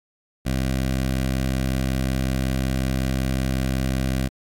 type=tone with notch filter; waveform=15% pulse; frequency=65.41 Hz; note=C2; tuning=in tune; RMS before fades=-23 dBFS; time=0.45-4.29 s; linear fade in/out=20 ms; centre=950 Hz; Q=1.7; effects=AAC 64 kbps